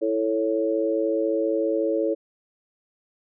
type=chord; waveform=sine; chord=A major; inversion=second; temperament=equal; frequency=329.6 / 440 / 554.4 Hz; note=E4 / A4 / C#5; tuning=0 / 0 / 0 cents; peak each=-25 dBFS; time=0.01-2.15 s; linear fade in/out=20 ms; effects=none